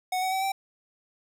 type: tone with pitch steps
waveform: square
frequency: 739 / 751.5 / 764.2 / 777.1 Hz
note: F#5 / F#5 / G5 / G5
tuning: -2 / +27 / -44 / -15 cents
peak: -26 dBFS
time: 0.12-0.52 s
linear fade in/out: 5 ms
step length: 100 ms
effects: none